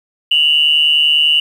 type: tone pair together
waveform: sine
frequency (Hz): 2794 / 2944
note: F7 / F#7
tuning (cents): 0 / -9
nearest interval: minor second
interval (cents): 91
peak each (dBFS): -13 / -10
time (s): 0.31-1.4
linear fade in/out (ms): 5
effects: tanh soft clip ceiling -1 dBFS + 7-bit